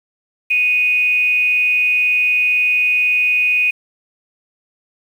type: tone with frequency modulation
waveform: sine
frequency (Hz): 2489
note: D#7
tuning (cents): 0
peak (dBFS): -12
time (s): 0.5-3.71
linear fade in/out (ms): 10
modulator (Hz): 295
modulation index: 0.28
effects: 7-bit